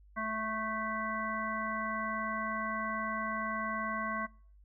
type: harmonic tone with a mistuned harmonic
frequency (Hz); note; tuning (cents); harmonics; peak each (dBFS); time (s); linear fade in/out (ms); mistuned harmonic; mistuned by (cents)
219.7; A3; -2; 1 / 3 / 5 / 7 / 9; -40 / -41 / -36 / -40 / -41; 0.16-4.27; 20; 1; -15
effects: noise-tail reverb RT60 0.5 s tail -25 dB re dry + added 50 Hz sine -56 dBFS peak until 4.64 s